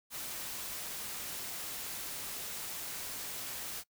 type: noise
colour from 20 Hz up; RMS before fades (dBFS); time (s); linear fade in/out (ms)
white; -41; 0.1-3.84; 50
effects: noise-tail reverb RT60 0.1 s tail -22 dB re dry